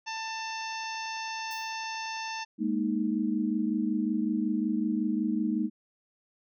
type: harmonic tone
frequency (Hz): 891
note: A5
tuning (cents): +22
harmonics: 1 / 2 / 3 / 4 / 5 / 6 / 7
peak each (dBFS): -36 / -41 / -40 / -47 / -47 / -43 / -47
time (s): 0.06-2.45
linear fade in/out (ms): 20
type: noise with exponential decay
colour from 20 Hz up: violet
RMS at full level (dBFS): -44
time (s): 1.51-1.8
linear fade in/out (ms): 1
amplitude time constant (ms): 63
type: chord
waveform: sine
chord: Ab suspended second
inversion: none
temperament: equal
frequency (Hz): 207.7 / 233.1 / 311.1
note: Ab3 / Bb3 / Eb4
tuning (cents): 0 / 0 / 0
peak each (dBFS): -30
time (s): 2.58-5.7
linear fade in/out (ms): 50
effects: none